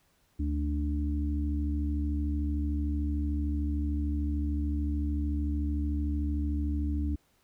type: harmonic tone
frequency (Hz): 73.42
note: D2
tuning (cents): 0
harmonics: 1 / 3 / 4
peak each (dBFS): -28 / -39 / -34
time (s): 0.39-7.16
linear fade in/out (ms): 10
effects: pink hiss -69 dBFS RMS until 7.43 s